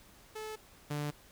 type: tone pair in turn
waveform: sawtooth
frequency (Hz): 433.2 / 147.35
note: A4 / D3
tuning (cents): -27 / +6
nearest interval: octave + perfect fifth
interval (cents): 1867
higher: first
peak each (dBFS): -36 / -30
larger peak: second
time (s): 0.35-0.56 / 0.9-1.11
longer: neither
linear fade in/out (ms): 10
effects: pink hiss -59 dBFS RMS until 1.31 s